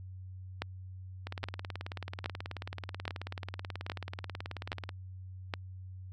two click trains, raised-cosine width 0.3 ms, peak -17 / -23 dBFS, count 7 / 68, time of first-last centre 0.62-5.538 / 1.27-4.892 s, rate 1.22 / 18.5 Hz, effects added 93 Hz sine -43 dBFS peak until 6.12 s

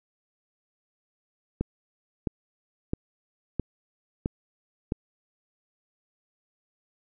click train, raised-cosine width 3 ms, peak -13 dBFS, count 6, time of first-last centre 1.61-4.921 s, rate 1.51 Hz, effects none

